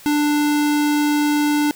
square tone, 295.3 Hz, D4, 10 cents sharp, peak -16 dBFS, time 0.06-1.71 s, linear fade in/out 0 ms, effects white hiss -43 dBFS RMS until 1.75 s

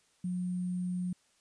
sine tone with sample-and-hold, 180 Hz, F#3, 47 cents flat, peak -31 dBFS, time 0.24-1.13 s, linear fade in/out 5 ms, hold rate 8820 Hz, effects white hiss -69 dBFS RMS until 1.4 s + resampled to 22050 Hz

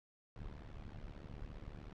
brown noise with amplitude modulation, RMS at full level -45 dBFS, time 0.36-1.93 s, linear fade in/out 0 ms, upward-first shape sine, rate 73.7 Hz, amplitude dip 95%, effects low-pass 4000 Hz 12 dB/octave

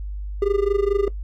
triangle tone with amplitude modulation, 401.2 Hz, G4, 40 cents sharp, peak -12 dBFS, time 0.42-1.08 s, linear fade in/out 2 ms, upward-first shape sine, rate 24.6 Hz, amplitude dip 95%, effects noise-tail reverb RT60 0.1 s tail -17 dB re dry + added 50 Hz sine -27 dBFS peak until 1.23 s

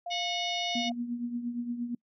sine tone, 698.5 Hz, F5, in tune, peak -34 dBFS, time 0.06-0.92 s, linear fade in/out 5 ms
harmonic tone, 731 Hz, F#5, 21 cents flat, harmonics 3 / 4 / 5 / 6 / 7 / 8, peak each -37 / -35 / -35 / -45 / -45 / -45 dBFS, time 0.1-0.9 s, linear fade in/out 20 ms
sine tone with tremolo, 239.6 Hz, A#3, 48 cents sharp, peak -28 dBFS, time 0.75-1.95 s, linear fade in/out 5 ms, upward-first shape triangle, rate 8.6 Hz, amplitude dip 70%
effects noise-tail reverb RT60 0.1 s tail -26 dB re dry

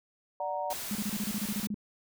sine chord, D augmented, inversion none, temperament equal, 587.3 / 740 / 932.3 Hz, D5 / F#5 / A#5, 0 / 0 / 0 cents, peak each -35 dBFS, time 0.4-0.73 s, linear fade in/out 2 ms
white noise, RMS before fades -38 dBFS, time 0.7-1.67 s, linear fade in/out 5 ms
sine tone bursts, 207.7 Hz, G#3, in tune, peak -30 dBFS, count 12, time 0.91-1.744 s, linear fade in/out 2 ms, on 42 ms, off 30 ms
effects none

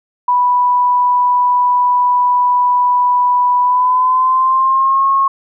sine tone with pitch glide, 986 to 1087.7 Hz, B5 to C#6, -3 to -33 cents, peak -9 dBFS, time 0.28-5.28 s, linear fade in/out 5 ms, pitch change +170 cents, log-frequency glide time 3.61-5.07 s, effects none

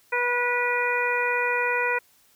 harmonic tone, 487.6 Hz, B4, 22 cents flat, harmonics 1 / 2 / 3 / 4 / 5, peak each -28 / -28 / -28 / -28 / -28 dBFS, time 0.12-1.99 s, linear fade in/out 10 ms, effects white hiss -60 dBFS RMS until 2.35 s

